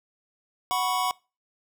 square chord, F# suspended fourth, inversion none, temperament equal, 740 / 987.8 / 1108.7 Hz, F#5 / B5 / C#6, 0 / 0 / 0 cents, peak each -29 dBFS, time 0.71-1.11 s, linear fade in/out 0 ms, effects noise-tail reverb RT60 0.3 s tail -23 dB re dry

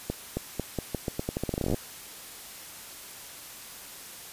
accelerating click train, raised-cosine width 2 ms, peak -15 dBFS, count 22, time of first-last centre 0.1-1.744 s, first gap 270 ms, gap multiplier 0.84, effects white hiss -44 dBFS RMS until 4.32 s + resampled to 32000 Hz

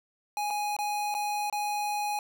square tone with dropouts, 830.6 Hz, G#5, in tune, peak -29 dBFS, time 0.37-2.19 s, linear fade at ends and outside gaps 1 ms, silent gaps 0.504-0.507 / 0.766-0.788 / 1.142-1.149 / 1.499-1.526 s, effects none

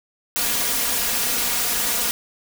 white noise with comb filter, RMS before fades -22 dBFS, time 0.36-2.11 s, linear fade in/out 0 ms, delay 4.2 ms, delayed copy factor +0.85, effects none

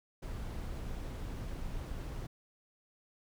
brown noise, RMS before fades -40 dBFS, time 0.22-2.27 s, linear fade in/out 10 ms, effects none

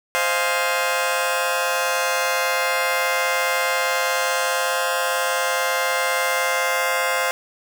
15% pulse chord, F minor seventh, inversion second, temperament just, 523.8 / 628.6 / 698.5 / 838.1 Hz, C5 / Eb5 / F5 / Ab5, +2 / +18 / 0 / +16 cents, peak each -16 / -22 / -18 / -22 dBFS, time 0.15-7.31 s, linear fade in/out 0 ms, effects none

